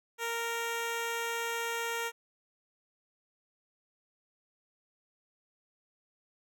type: tone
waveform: 10% pulse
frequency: 464.1 Hz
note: A#4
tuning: 8 cents flat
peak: -24 dBFS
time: 0.18-2.12 s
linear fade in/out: 50 ms
effects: none